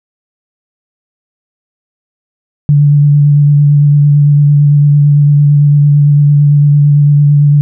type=tone with vibrato; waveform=sine; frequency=145.4 Hz; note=D3; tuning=17 cents flat; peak=-3 dBFS; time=2.69-7.61 s; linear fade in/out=0 ms; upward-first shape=sine; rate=8.9 Hz; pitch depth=18 cents each way; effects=none